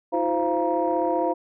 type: tone cluster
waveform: sine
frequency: 321.9 / 357.4 / 520 / 689 / 945 Hz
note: E4 / F4 / C5 / F5 / A#5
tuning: -41 / +40 / -11 / -24 / +23 cents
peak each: -27 / -28 / -26 / -25 / -27 dBFS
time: 0.12-1.34 s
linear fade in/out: 20 ms
effects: tanh soft clip ceiling -11 dBFS